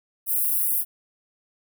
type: high-pass noise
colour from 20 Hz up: white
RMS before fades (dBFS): -23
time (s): 0.26-0.85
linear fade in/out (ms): 50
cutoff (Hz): 9800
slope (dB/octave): 48
effects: none